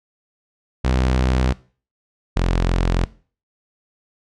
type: tone pair in turn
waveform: sawtooth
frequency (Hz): 63.7 / 43.57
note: C2 / F1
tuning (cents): -46 / -3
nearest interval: perfect fifth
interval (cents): 657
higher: first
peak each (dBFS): -12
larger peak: neither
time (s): 0.84-1.53 / 2.36-3.05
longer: neither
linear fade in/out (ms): 10
effects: noise-tail reverb RT60 0.4 s tail -20 dB re dry + low-pass 6000 Hz 12 dB/octave